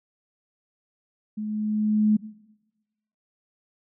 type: tone with level ramp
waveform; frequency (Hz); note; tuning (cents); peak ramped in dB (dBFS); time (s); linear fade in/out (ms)
sine; 213; G#3; +44; -28 to -15; 1.37-2.17; 10
effects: noise-tail reverb RT60 1.0 s tail -19 dB re dry